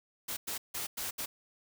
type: noise bursts at uneven times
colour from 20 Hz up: white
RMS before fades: -37 dBFS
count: 5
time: 0.28-0.37 / 0.47-0.58 / 0.74-0.87 / 0.97-1.11 / 1.18-1.26 s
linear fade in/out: 10 ms
effects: none